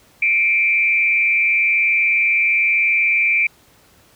sine tone with frequency modulation, 2349 Hz, D7, in tune, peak -13 dBFS, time 0.22-3.47 s, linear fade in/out 5 ms, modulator 177 Hz, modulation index 0.56, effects pink hiss -52 dBFS RMS until 4.15 s + high-pass 60 Hz 12 dB/octave

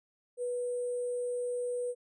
sine tone with sample-and-hold, 490 Hz, B4, 14 cents flat, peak -31 dBFS, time 0.37-1.95 s, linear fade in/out 50 ms, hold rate 8820 Hz, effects resampled to 24000 Hz

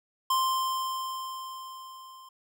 square tone with level ramp, 1046.5 Hz, C6, in tune, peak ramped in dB -23 to -48 dBFS, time 0.3-2.29 s, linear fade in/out 5 ms, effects none

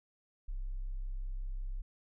sine tone, 32.7 Hz, C1, in tune, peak -34 dBFS, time 0.48-1.82 s, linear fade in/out 10 ms, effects tanh soft clip ceiling -31 dBFS

